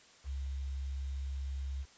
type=tone with quantisation; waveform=sine; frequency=68.1 Hz; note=C#2; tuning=30 cents flat; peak=-35 dBFS; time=0.24-1.86 s; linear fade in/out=50 ms; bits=10; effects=white hiss -60 dBFS RMS until 1.97 s + resampled to 16000 Hz